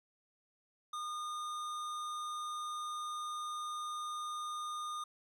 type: tone with hard clipping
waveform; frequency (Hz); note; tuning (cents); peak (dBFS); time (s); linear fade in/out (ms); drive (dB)
sine; 1220; D#6; -34; -40; 0.93-5.04; 5; 14
effects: none